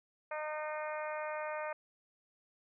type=harmonic tone; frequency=305.6 Hz; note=D#4; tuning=31 cents flat; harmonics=2 / 3 / 4 / 5 / 6 / 7 / 8; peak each=-39 / -43 / -45 / -47 / -49 / -50 / -51 dBFS; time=0.31-1.73 s; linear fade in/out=5 ms; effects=none